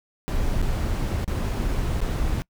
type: noise with dropouts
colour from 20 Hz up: brown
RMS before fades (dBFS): -24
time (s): 0.28-2.42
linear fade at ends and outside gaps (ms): 0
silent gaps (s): 0.615-0.626 / 1.244-1.278 / 2.004-2.015
effects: noise-tail reverb RT60 0.1 s tail -25 dB re dry